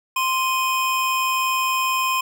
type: tone pair together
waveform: square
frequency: 1043 / 2496 Hz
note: C6 / D#7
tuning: -6 / +5 cents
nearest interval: octave + minor third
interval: 1511 cents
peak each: -21 / -25 dBFS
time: 0.16-2.21 s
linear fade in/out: 5 ms
effects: none